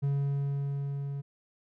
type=tone with level ramp; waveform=triangle; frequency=140.3 Hz; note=C#3; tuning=21 cents sharp; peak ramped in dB=-23 to -31 dBFS; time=0.02-1.22 s; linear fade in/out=20 ms; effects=none